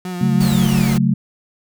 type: tone with vibrato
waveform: 35% pulse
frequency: 180 Hz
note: F#3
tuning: 47 cents flat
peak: -22 dBFS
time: 0.05-0.98 s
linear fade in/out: 2 ms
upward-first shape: triangle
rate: 6.1 Hz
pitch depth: 39 cents each way
type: chord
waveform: sine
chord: F# minor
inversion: second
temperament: equal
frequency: 138.59 / 185 / 220 Hz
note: C#3 / F#3 / A3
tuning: 0 / 0 / 0 cents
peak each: -17 dBFS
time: 0.21-1.14 s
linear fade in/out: 5 ms
type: exponential sweep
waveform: sawtooth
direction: down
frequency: 4655 to 1975.5 Hz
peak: -27 dBFS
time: 0.4-0.95 s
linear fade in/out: 20 ms
type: noise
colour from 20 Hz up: pink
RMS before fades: -27 dBFS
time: 0.4-0.98 s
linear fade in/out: 10 ms
effects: none